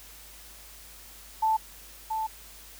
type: tone pair in turn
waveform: sine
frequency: 880 / 880 Hz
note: A5 / A5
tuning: 0 / 0 cents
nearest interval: unison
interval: 0 cents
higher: neither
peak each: -21 / -27 dBFS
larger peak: first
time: 1.42-1.57 / 2.1-2.27 s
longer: second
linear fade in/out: 10 ms
effects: added 50 Hz sine -53 dBFS peak until 2.79 s + white hiss -49 dBFS RMS until 2.79 s